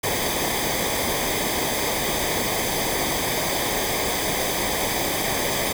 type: noise with comb filter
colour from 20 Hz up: pink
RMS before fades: -24 dBFS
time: 0.03-5.73 s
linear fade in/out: 10 ms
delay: 0.72 ms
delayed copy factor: -0.7
effects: none